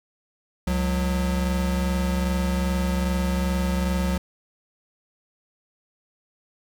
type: tone pair together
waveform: square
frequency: 68.1 / 181.81 Hz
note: C#2 / F#3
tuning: -30 / -30 cents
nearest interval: octave + perfect fourth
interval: 1700 cents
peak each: -25 dBFS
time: 0.67-4.18 s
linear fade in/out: 5 ms
effects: 10-bit